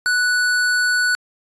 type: tone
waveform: square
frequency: 1480 Hz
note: F#6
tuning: in tune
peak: -16 dBFS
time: 0.06-1.15 s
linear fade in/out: 0 ms
effects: resampled to 22050 Hz